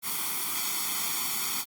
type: noise with comb filter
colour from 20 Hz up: white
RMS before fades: -30 dBFS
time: 0.02-1.65 s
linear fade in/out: 50 ms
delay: 0.89 ms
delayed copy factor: +0.9
effects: high-pass 200 Hz 12 dB/octave + Opus 32 kbps